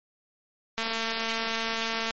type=click train; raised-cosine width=0.2 ms; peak=-12 dBFS; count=301; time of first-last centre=0.78-2.107 s; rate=226 Hz; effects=low-pass 5000 Hz 12 dB/octave + MP3 32 kbps